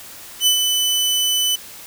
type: tone with ADSR envelope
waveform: sawtooth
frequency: 3000 Hz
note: F#7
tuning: 23 cents sharp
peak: -8 dBFS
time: 0.4-1.56 s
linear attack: 66 ms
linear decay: 94 ms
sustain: -5 dB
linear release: 10 ms
effects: white hiss -38 dBFS RMS until 1.86 s